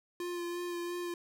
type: tone with vibrato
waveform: square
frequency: 349.2 Hz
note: F4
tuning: in tune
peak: -36 dBFS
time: 0.2-1.14 s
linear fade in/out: 2 ms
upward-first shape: sine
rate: 2.9 Hz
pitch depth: 18 cents each way
effects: none